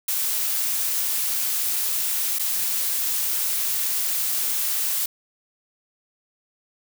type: noise with dropouts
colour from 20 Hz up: blue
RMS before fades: -24 dBFS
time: 0.08-5.06 s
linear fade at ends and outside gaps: 5 ms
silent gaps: 2.387-2.394 s
effects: none